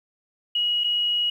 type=tone with dropouts; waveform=sine; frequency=2902 Hz; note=F#7; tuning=34 cents flat; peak=-20 dBFS; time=0.55-1.3 s; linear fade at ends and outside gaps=5 ms; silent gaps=0.838-0.842 s; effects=9-bit

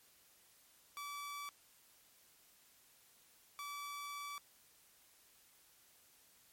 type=tone bursts at uneven times; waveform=sawtooth; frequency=1152 Hz; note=D6; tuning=34 cents flat; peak=-40 dBFS; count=2; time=0.97-1.49 / 3.59-4.38 s; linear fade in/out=0 ms; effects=white hiss -67 dBFS RMS until 6.52 s + MP3 64 kbps

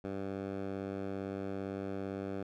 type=tone with band-pass filter; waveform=10% pulse; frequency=97.7 Hz; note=G2; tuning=5 cents flat; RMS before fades=-39 dBFS; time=0.04-2.43 s; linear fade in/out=5 ms; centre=350 Hz; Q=0.51; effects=none

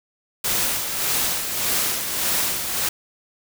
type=noise with tremolo; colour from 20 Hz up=white; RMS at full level=-21 dBFS; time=0.44-2.89 s; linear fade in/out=5 ms; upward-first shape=sine; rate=1.7 Hz; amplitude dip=50%; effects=none

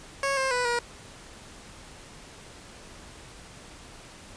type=tone with pitch steps; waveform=15% pulse; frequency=550 / 531 / 494.4 / 477.9 Hz; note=C#5 / C5 / B4 / A#4; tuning=-14 / +25 / +2 / +43 cents; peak=-18 dBFS; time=0.23-0.79 s; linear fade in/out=2 ms; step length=140 ms; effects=pink hiss -47 dBFS RMS until 4.36 s + resampled to 22050 Hz

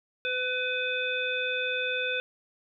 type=harmonic tone with a mistuned harmonic; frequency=505 Hz; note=B4; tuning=39 cents sharp; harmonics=1 / 3 / 5 / 7; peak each=-33 / -32 / -31 / -35 dBFS; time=0.25-2.2 s; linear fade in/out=0 ms; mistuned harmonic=3; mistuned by=-16 cents; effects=none

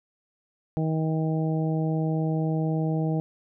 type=harmonic tone; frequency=158.6 Hz; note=D#3; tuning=33 cents sharp; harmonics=1 / 2 / 3 / 4 / 5; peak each=-24 / -30 / -34 / -36 / -38 dBFS; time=0.77-3.2 s; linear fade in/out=0 ms; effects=none

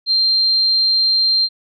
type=tone; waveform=sine; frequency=4168 Hz; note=C8; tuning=7 cents flat; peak=-12 dBFS; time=0.06-1.49 s; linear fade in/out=50 ms; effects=none

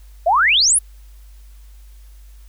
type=exponential sweep; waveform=sine; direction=up; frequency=619 to 11380 Hz; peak=-11 dBFS; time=0.26-0.79 s; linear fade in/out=10 ms; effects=added 50 Hz sine -39 dBFS peak until 2.48 s + white hiss -56 dBFS RMS until 2.48 s

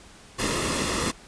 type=noise with comb filter; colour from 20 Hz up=pink; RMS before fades=-26 dBFS; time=0.38-1.12 s; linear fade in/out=20 ms; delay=1.3 ms; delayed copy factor=-0.6; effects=pink hiss -49 dBFS RMS until 1.27 s + resampled to 22050 Hz

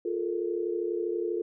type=tone cluster; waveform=sine; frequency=350.6 / 426.3 / 458.7 Hz; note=F4 / G#4 / A#4; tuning=+7 / +45 / -28 cents; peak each=-30 / -33 / -34 dBFS; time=0.05-1.42 s; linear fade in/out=5 ms; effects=none

